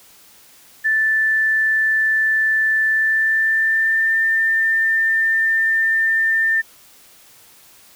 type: tone with pitch glide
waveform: sine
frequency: 1760 to 1795.9 Hz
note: A6 to A6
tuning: 0 to +35 cents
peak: -14 dBFS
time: 0.84-6.62 s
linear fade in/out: 20 ms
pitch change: +35 cents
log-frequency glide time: 2.89-4.2 s
effects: white hiss -48 dBFS RMS until 7.95 s